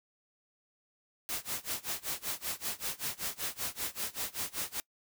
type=noise with tremolo; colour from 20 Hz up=white; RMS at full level=-34 dBFS; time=1.29-4.8 s; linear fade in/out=0 ms; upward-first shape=sine; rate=5.2 Hz; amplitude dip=95%; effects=noise-tail reverb RT60 0.1 s tail -24 dB re dry